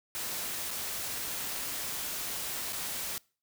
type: noise with dropouts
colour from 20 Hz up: white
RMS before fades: -36 dBFS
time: 0.15-3.18 s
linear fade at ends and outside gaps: 0 ms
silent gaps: 0.706-0.711 / 2.724-2.73 s
effects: noise-tail reverb RT60 0.4 s tail -25 dB re dry